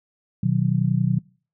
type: chord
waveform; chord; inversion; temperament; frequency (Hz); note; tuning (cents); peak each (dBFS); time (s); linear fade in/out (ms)
sine; B major; none; just; 123.47 / 154.34 / 185.21; B2 / D#3 / F#3; 0 / -14 / +2; -22; 0.43-1.19; 5
effects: noise-tail reverb RT60 0.4 s tail -24 dB re dry